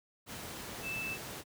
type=tone in noise; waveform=sine; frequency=2637 Hz; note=E7; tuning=in tune; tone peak=-36 dBFS; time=0.82-1.18 s; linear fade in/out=50 ms; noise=pink; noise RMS=-43 dBFS; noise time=0.26-1.44 s; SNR=+4 dB; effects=high-pass 80 Hz 12 dB/octave